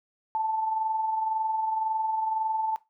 sine tone with amplitude modulation, 880 Hz, A5, in tune, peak -23 dBFS, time 0.35-2.76 s, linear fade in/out 0 ms, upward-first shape sine, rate 21.9 Hz, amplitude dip 45%, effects noise-tail reverb RT60 0.2 s tail -17 dB re dry

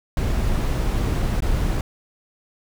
brown noise with dropouts, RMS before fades -21 dBFS, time 0.17-1.81 s, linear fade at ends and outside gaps 2 ms, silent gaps 1.405-1.422 s, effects none

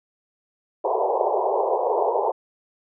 pink band-pass noise, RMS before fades -22 dBFS, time 0.84-2.32 s, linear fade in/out 10 ms, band 380 to 1000 Hz, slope 96 dB/octave, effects none

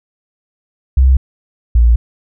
sine tone pair in turn, 65.41 / 58.27 Hz, C2 / A#1, 0 / 0 cents, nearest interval major second, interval 200 cents, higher first, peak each -5 dBFS, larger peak neither, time 0.97-1.17 / 1.75-1.96 s, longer second, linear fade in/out 5 ms, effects none

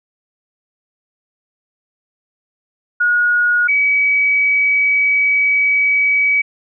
sine tone pair in turn, 1446 / 2275 Hz, F#6 / C#7, -40 / +44 cents, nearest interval minor sixth, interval 784 cents, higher second, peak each -11 dBFS, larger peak neither, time 3-3.68 / 3.68-6.42 s, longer second, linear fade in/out 10 ms, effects none

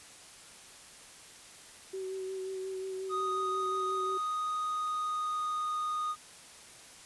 sine tone with vibrato, 379.3 Hz, F#4, 43 cents sharp, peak -35 dBFS, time 1.93-4.18 s, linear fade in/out 10 ms, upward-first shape sine, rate 5.6 Hz, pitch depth 18 cents each way
triangle tone with pitch glide, 1244.5 to 1234.5 Hz, D#6 to D#6, 0 to -14 cents, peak -29 dBFS, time 3.09-6.16 s, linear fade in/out 50 ms, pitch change -14 cents, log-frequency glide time 4.63-5.79 s
effects white hiss -52 dBFS RMS until 7.05 s + resampled to 24000 Hz

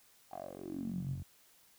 10% pulse tone with band-pass filter sweep, 46.25 Hz, F#1, in tune, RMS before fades -41 dBFS, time 0.31-1.23 s, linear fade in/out 10 ms, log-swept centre 810 to 100 Hz, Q 7.2, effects white hiss -65 dBFS RMS until 1.78 s

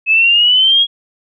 sine exponential sweep, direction up, 2578 to 3322 Hz, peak -7 dBFS, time 0.06-0.87 s, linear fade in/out 50 ms, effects none

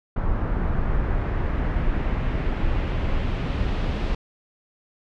brown noise with low-pass filter sweep, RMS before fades -23 dBFS, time 0.16-4.15 s, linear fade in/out 5 ms, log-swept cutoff 1400 to 3700 Hz, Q 1.3, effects none

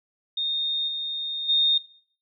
sine tone with level steps, 3675 Hz, A#7, 25 cents flat, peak -24 / -28 / -18 dBFS, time 0.37-1.78 s, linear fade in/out 5 ms, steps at 0.87 / 1.48 s, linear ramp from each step 20 ms, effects noise-tail reverb RT60 0.5 s tail -17 dB re dry

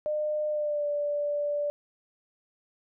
sine tone with pitch glide, 605 to 584.1 Hz, D#5 to D5, -49 to -10 cents, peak -26 dBFS, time 0.06-1.7 s, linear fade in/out 0 ms, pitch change -61 cents, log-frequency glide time 0.49-0.87 s, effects none

